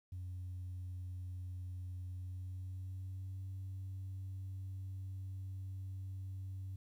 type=tone with pitch glide; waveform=sine; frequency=91 to 95.14 Hz; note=F#2 to F#2; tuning=-28 to +49 cents; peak=-40 dBFS; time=0.12-6.76 s; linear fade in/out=5 ms; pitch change=+77 cents; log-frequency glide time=2.08-3.43 s; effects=tanh soft clip ceiling -39 dBFS + 12-bit